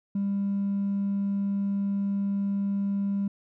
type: tone with hard clipping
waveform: sine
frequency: 199.1 Hz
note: G3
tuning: 27 cents sharp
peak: -25 dBFS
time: 0.15-3.28 s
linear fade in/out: 5 ms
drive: 1 dB
effects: none